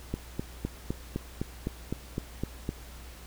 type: click train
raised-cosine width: 3 ms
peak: -17 dBFS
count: 11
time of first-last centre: 0.14-2.691 s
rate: 3.92 Hz
effects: added 60 Hz sine -45 dBFS peak until 3.26 s + pink hiss -50 dBFS RMS until 3.26 s